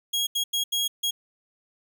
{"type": "tone bursts at uneven times", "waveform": "sawtooth", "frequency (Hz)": 3299, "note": "G#7", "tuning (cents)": -12, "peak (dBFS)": -20, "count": 5, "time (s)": [[0.13, 0.27], [0.35, 0.44], [0.53, 0.64], [0.72, 0.88], [1.03, 1.11]], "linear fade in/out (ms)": 10, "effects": []}